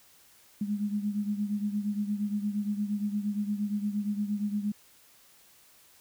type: beating tone pair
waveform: sine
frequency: 204.8 / 213.4 Hz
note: G#3 / G#3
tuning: -24 / +47 cents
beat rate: 8.6 Hz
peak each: -29 / -34 dBFS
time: 0.61-4.72 s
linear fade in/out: 5 ms
effects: white hiss -59 dBFS RMS until 6 s